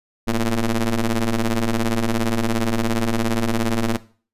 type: ring-modulated tone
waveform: sawtooth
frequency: 112.4 Hz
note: A2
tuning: 37 cents sharp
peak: -11 dBFS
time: 0.27-3.97 s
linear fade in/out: 10 ms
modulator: 121 Hz
effects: noise-tail reverb RT60 0.4 s tail -17 dB re dry + resampled to 32000 Hz